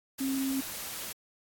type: tone in noise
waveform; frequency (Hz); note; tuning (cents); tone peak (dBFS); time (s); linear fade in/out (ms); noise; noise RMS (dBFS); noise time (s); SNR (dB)
sine; 268.7; C4; +46; -28; 0.2-0.61; 10; white; -39; 0.18-1.13; +8
effects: AAC 64 kbps